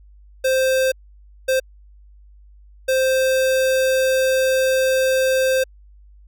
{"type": "tone bursts at uneven times", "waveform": "square", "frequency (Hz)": 523.3, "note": "C5", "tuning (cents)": 0, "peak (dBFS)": -16, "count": 3, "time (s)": [[0.44, 0.92], [1.48, 1.6], [2.88, 5.64]], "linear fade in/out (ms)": 10, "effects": ["added 50 Hz sine -44 dBFS peak until 6.27 s"]}